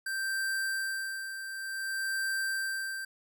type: tone with tremolo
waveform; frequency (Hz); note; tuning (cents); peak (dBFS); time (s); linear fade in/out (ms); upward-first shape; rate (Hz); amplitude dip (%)
square; 1568; G6; 0; -30; 0.06-3.05; 5; sine; 0.55; 60
effects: none